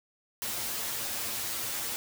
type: noise with comb filter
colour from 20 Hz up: white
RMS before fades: -34 dBFS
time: 0.42-1.96 s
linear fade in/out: 0 ms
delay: 8.8 ms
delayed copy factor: +0.8
effects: none